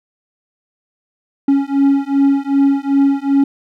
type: beating tone pair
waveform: triangle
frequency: 276 / 278.6 Hz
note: C#4 / C#4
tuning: -7 / +9 cents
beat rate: 2.6 Hz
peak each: -12 dBFS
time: 1.48-3.44 s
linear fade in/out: 5 ms
effects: none